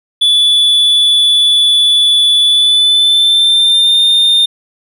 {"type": "tone with pitch glide", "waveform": "triangle", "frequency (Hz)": [3453, 3627], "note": ["A7", "A#7"], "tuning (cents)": [-33, -48], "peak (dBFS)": -5, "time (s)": [0.21, 4.46], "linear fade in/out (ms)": 10, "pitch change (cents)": 85, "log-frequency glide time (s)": [2.44, 4.02], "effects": []}